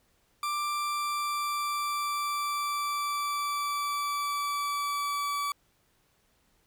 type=tone with pitch glide; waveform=40% pulse; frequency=1179 to 1149.4 Hz; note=D6 to D6; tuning=+6 to -38 cents; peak=-28 dBFS; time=0.43-5.52 s; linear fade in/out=2 ms; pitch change=-44 cents; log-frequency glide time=0.7-5.35 s; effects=pink hiss -69 dBFS RMS until 6.66 s